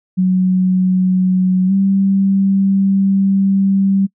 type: tone with pitch glide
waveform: sine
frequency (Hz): 185 to 194.87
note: F#3 to G3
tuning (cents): 0 to -10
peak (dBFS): -10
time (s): 0.17-4.07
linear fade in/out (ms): 20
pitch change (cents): +90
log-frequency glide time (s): 1.67-1.72
effects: noise-tail reverb RT60 0.1 s tail -26 dB re dry